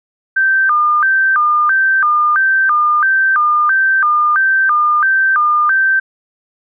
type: tone with vibrato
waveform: sine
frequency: 1372 Hz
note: F6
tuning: 31 cents flat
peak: -9 dBFS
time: 0.36-6 s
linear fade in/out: 10 ms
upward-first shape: square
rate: 1.5 Hz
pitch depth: 220 cents each way
effects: none